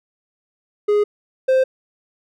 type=tone pair in turn; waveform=triangle; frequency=415.3 / 522.2 Hz; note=G#4 / C5; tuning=0 / -3 cents; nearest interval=major third; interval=397 cents; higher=second; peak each=-11 / -10 dBFS; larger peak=second; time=0.88-1.04 / 1.48-1.64 s; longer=neither; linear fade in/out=10 ms; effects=none